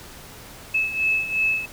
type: beating tone pair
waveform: sine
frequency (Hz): 2600 / 2602.8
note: E7 / E7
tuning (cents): -24 / -23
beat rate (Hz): 2.8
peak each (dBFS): -21 / -26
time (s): 0.74-1.66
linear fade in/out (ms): 10
effects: pink hiss -42 dBFS RMS until 1.72 s